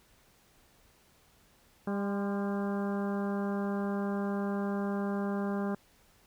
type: harmonic tone with a mistuned harmonic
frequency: 200 Hz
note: G3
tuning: 35 cents sharp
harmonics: 1 / 2 / 3 / 4 / 5 / 6 / 7 / 8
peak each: -31 / -37 / -41 / -43 / -45 / -47 / -48 / -49 dBFS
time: 1.87-5.75 s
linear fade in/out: 5 ms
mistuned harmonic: 5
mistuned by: +54 cents
effects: pink hiss -64 dBFS RMS until 6.26 s

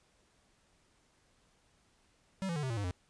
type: tone with pitch steps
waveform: square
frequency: 191.9 / 169 / 148.83 / 131.07 / 115.43 / 101.66 / 89.52 Hz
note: G3 / E3 / D3 / C3 / A#2 / G#2 / F2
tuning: -37 / +43 / +23 / +3 / -17 / -37 / +43 cents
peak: -34 dBFS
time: 2.42-2.91 s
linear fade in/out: 0 ms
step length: 70 ms
effects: pink hiss -70 dBFS RMS until 3.09 s + resampled to 22050 Hz

